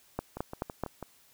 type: two click trains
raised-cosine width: 1 ms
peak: -24 / -17 dBFS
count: 5 / 4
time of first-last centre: 0.37-1.027 / 0.19-0.837 s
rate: 6.09 / 4.64 Hz
effects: white hiss -62 dBFS RMS until 1.33 s